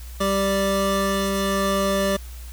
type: tone pair together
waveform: 25% pulse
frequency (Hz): 195.99 / 587.3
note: G3 / D5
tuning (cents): 0 / 0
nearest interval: octave + perfect fifth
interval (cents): 1900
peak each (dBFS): -19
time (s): 0.2-2.17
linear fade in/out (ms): 10
effects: added 60 Hz sine -34 dBFS peak until 2.52 s + white hiss -46 dBFS RMS until 2.52 s